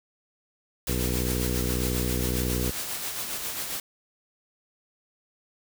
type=noise with tremolo; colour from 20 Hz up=white; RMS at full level=-31 dBFS; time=0.87-3.8 s; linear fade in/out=2 ms; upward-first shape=sine; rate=7.4 Hz; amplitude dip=40%
type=harmonic tone; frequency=61.74 Hz; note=B1; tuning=in tune; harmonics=1 / 2 / 3 / 4 / 5 / 6 / 7 / 8; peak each=-29 / -32 / -34 / -35 / -36 / -37 / -37 / -38 dBFS; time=0.88-2.71 s; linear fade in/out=5 ms
effects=none